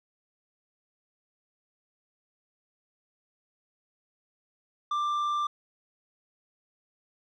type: tone with tanh clipping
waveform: sine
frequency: 1183 Hz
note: D6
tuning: 12 cents sharp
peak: -27 dBFS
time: 4.91-5.47 s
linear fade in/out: 5 ms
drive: 6 dB
effects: none